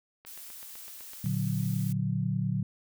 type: click train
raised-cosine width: 0.3 ms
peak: -33 dBFS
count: 9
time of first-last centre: 0.25-1.26 s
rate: 7.92 Hz
type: noise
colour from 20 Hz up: blue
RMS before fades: -45 dBFS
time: 0.26-1.93 s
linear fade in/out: 10 ms
type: chord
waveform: sine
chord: Bb augmented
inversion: none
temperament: equal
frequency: 116.54 / 146.83 / 185 Hz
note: Bb2 / D3 / F#3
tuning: 0 / 0 / 0 cents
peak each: -31 dBFS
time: 1.24-2.63 s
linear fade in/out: 5 ms
effects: none